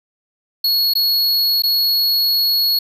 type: tone with dropouts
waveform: square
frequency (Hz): 4342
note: C#8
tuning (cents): -37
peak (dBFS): -14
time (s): 0.64-2.79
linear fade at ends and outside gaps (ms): 5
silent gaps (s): 0.937-0.952 / 1.622-1.635
effects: none